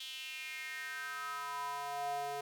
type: tone with high-pass filter sweep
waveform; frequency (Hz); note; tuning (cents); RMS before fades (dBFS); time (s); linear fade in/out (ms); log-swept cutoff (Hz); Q
square; 142.2; C#3; +45; -41; 0-2.41; 5; 3300 to 560; 4.9
effects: none